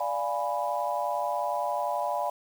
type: chord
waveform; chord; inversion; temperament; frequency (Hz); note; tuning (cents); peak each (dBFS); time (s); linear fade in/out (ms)
sine; D diminished seventh; none; equal; 587.3 / 698.5 / 830.6 / 987.8; D5 / F5 / Ab5 / Cb6; 0 / 0 / 0 / 0; -32; 0-2.3; 5
effects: 8-bit